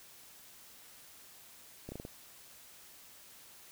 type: slowing click train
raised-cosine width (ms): 2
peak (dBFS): -29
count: 5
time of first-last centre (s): 1.89-2.051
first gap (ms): 30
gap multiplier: 1.2
effects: white hiss -56 dBFS RMS until 3.71 s